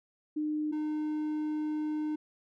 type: tone pair in turn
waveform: sine / triangle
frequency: 303.7 / 305 Hz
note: D#4 / D#4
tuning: -42 / -34 cents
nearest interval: unison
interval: 8 cents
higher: second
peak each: -29 / -28 dBFS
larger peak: second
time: 0.36-0.72 / 0.72-2.16 s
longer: second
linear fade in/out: 10 ms
effects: none